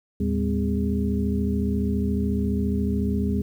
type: tone cluster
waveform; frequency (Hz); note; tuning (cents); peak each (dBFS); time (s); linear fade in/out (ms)
sine; 78.4 / 111.3 / 200.7 / 255 / 410.2; D#2 / A2 / G3 / C4 / G#4; +14 / +20 / +41 / -44 / -21; -26 / -33 / -24 / -29 / -32; 0.2-3.42; 5
effects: 9-bit